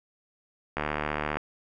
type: click train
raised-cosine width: 0.5 ms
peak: -13 dBFS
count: 46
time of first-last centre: 0.77-1.37 s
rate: 75 Hz
effects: none